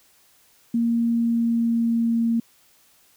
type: tone with pitch glide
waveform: sine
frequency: 232.9 to 230.6 Hz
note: A#3 to A#3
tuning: -1 to -19 cents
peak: -18 dBFS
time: 0.74-2.4 s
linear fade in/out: 5 ms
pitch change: -18 cents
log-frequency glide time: 1.09-2.26 s
effects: white hiss -58 dBFS RMS until 3.16 s